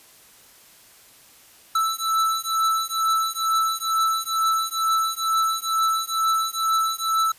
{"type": "beating tone pair", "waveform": "square", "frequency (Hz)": [1318.5, 1320.7], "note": ["E6", "E6"], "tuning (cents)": [0, 3], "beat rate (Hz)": 2.2, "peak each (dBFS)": -24, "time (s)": [1.75, 7.32], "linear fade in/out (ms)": 5, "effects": ["white hiss -51 dBFS RMS until 7.38 s", "resampled to 32000 Hz"]}